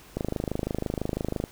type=click train; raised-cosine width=2 ms; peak=-14 dBFS; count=34; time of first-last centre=0.17-1.439 s; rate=26 Hz; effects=pink hiss -51 dBFS RMS until 1.51 s